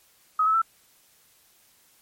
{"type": "tone with pitch steps", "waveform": "sine", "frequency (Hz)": [1267, 1299.6, 1333.1], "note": ["D#6", "E6", "E6"], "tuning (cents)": [31, -25, 19], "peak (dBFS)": -18, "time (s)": [0.39, 0.618], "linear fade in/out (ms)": 5, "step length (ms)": 76, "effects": ["white hiss -60 dBFS RMS until 2.01 s", "MP3 64 kbps"]}